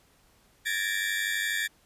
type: tone cluster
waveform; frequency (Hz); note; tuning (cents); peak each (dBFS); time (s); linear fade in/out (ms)
35% pulse; 1662 / 1767 / 1859 / 2331; G#6 / A6 / A#6 / D7; +1 / +7 / -5 / -14; -33 / -28 / -32 / -35; 0.65-1.68; 20
effects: pink hiss -63 dBFS RMS until 1.85 s + resampled to 32000 Hz